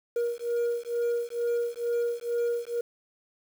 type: beating tone pair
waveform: sine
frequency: 472.7 / 474.9 Hz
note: A#4 / A#4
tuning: +24 / +32 cents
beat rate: 2.2 Hz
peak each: -27 dBFS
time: 0.16-2.81 s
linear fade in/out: 5 ms
effects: tanh soft clip ceiling -23 dBFS + 8-bit